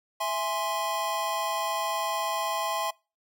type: chord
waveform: square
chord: E augmented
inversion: none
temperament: equal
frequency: 659.3 / 830.6 / 1046.5 Hz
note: E5 / G#5 / B#5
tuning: 0 / 0 / 0 cents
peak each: -33 / -33 / -31 dBFS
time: 0.2-2.91 s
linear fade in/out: 10 ms
effects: noise-tail reverb RT60 0.3 s tail -24 dB re dry